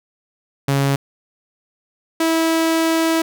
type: tone pair in turn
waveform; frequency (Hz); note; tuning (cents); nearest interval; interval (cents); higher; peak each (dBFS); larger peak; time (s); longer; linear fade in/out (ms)
sawtooth; 138.59 / 325.8; C#3 / E4; 0 / -20; octave + minor third; 1480; second; -11; neither; 0.68-0.96 / 2.2-3.22; second; 5
effects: none